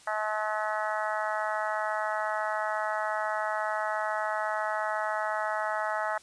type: harmonic tone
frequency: 214.1 Hz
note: A3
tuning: 47 cents flat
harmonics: 3 / 4 / 5 / 6 / 7 / 8 / 9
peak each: -33 / -33 / -38 / -35 / -37 / -39 / -40 dBFS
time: 0.07-6.18 s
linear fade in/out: 5 ms
effects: white hiss -55 dBFS RMS until 6.22 s + resampled to 22050 Hz